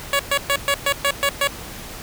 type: tone bursts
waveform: 10% pulse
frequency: 562 Hz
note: C#5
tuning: 24 cents sharp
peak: -8 dBFS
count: 8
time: 0.13-1.474 s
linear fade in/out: 2 ms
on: 63 ms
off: 120 ms
effects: pink hiss -35 dBFS RMS until 2.02 s